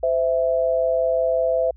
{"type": "tone pair together", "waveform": "sine", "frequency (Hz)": [513.8, 659.3], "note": ["C5", "E5"], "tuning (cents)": [-32, 0], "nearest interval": "major third", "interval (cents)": 432, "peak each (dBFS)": -20, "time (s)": [0.03, 1.71], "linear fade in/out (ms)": 5, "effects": ["added 60 Hz sine -43 dBFS peak until 1.76 s"]}